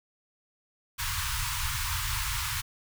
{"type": "band-stop noise", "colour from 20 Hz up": "pink", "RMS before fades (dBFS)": -31, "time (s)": [0.98, 2.62], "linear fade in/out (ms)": 20, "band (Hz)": [130, 910], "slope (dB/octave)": 96, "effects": []}